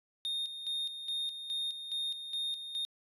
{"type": "tone with tremolo", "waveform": "triangle", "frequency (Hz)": 3678, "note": "A#7", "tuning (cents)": -24, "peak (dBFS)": -31, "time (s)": [0.25, 2.85], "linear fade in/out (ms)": 0, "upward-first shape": "square", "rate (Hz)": 2.4, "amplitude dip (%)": 60, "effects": ["resampled to 32000 Hz"]}